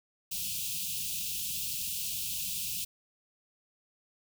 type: band-stop noise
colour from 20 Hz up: white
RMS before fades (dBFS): -35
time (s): 0.31-2.85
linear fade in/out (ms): 10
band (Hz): 210 to 2500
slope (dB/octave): 96
effects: none